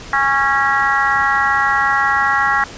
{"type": "harmonic tone with a mistuned harmonic", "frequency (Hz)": 274.4, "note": "C#4", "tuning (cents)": -17, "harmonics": [3, 4, 5, 6, 7], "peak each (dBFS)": [-19, -19, -19, -19, -19], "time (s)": [0.13, 2.64], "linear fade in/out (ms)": 2, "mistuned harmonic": 4, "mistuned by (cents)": 16, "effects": ["pink hiss -34 dBFS RMS until 2.77 s", "resampled to 16000 Hz"]}